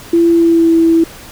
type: tone with pitch glide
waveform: sine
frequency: 337.4 to 329.5 Hz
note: E4 to E4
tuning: +40 to -1 cents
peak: -6 dBFS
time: 0.13-1.04 s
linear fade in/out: 5 ms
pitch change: -41 cents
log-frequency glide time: 0.29-0.72 s
effects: pink hiss -34 dBFS RMS until 1.31 s